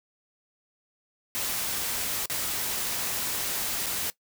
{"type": "noise with dropouts", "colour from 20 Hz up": "white", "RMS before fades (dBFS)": -30, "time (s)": [1.35, 4.1], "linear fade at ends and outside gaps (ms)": 0, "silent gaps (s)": [[2.257, 2.298], [3.861, 3.866]], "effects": ["noise-tail reverb RT60 0.1 s tail -19 dB re dry"]}